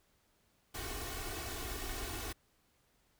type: noise with comb filter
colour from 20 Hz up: pink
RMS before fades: -41 dBFS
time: 0.74-2.33 s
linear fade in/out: 10 ms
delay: 2.7 ms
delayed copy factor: +0.95
effects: pink hiss -73 dBFS RMS until 3.19 s